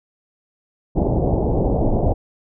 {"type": "low-pass noise", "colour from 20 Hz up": "pink", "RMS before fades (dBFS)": -18, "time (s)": [0.95, 2.14], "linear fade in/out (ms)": 20, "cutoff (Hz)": 780, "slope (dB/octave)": 48, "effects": []}